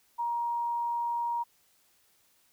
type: tone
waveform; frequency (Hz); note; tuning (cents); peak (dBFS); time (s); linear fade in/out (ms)
sine; 944; A#5; +22; -28; 0.18-1.44; 20
effects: white hiss -67 dBFS RMS until 2.52 s